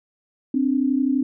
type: tone pair together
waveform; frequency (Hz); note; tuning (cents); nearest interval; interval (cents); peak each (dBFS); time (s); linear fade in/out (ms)
sine; 260.2 / 292.1; C4 / D4; -9 / -9; major second; 200; -19 / -22; 0.54-1.23; 5
effects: none